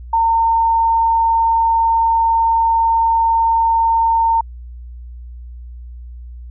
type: tone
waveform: sine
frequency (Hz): 911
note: A#5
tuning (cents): -40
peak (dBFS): -11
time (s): 0.13-4.41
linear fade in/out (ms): 5
effects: added 60 Hz sine -30 dBFS peak until 6.5 s